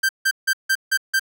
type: tone bursts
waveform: 45% pulse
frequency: 1568 Hz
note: G6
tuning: in tune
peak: -16 dBFS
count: 6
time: 0.03-1.196 s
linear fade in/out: 10 ms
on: 61 ms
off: 160 ms
effects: none